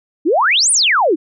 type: exponential two-way sweep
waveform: sine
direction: up then down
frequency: 279.7 to 9956 to 279.7 Hz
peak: -10 dBFS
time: 0.25-1.16 s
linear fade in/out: 20 ms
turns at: 0.71 s
effects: none